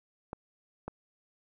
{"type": "clicks", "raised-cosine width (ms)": 1, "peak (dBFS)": -23, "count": 2, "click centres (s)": [0.331, 0.88], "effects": []}